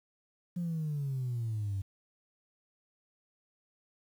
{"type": "exponential sweep", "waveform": "sine", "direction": "down", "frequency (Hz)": [178.2, 95.1], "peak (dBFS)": -30, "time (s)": [0.56, 1.82], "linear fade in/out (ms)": 10, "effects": ["tanh soft clip ceiling -28 dBFS", "10-bit"]}